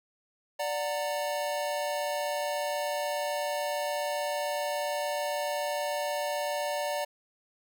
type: chord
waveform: square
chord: D augmented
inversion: none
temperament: just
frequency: 587.3 / 734.2 / 917.7 Hz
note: D5 / F#5 / A#5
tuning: 0 / -14 / -27 cents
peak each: -32 / -37 / -37 dBFS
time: 0.59-7.05 s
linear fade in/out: 10 ms
effects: none